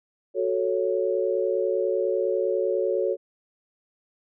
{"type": "chord", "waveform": "sine", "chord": "F# minor", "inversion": "none", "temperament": "equal", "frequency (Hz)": [370, 440, 554.4], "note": ["F#4", "A4", "C#5"], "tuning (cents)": [0, 0, 0], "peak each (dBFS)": -26, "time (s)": [0.34, 3.17], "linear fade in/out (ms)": 50, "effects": []}